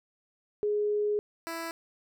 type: tone pair in turn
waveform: sine / 10% pulse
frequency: 417 / 331 Hz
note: G#4 / E4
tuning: +7 / +7 cents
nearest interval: major third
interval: 400 cents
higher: first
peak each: -25 / -26 dBFS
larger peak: first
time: 0.63-1.19 / 1.47-1.71 s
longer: first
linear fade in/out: 0 ms
effects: none